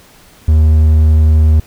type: tone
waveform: triangle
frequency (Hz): 77.78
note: D#2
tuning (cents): 0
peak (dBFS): -3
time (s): 0.48-1.6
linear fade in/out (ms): 5
effects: pink hiss -43 dBFS RMS until 1.66 s